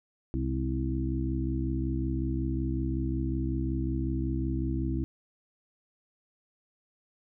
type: harmonic tone with a mistuned harmonic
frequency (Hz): 65.41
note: C2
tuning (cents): 0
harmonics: 1 / 2 / 3 / 4 / 5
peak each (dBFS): -31 / -33 / -41 / -35 / -34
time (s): 0.34-5.04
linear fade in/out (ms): 0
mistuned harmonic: 3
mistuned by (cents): +69
effects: none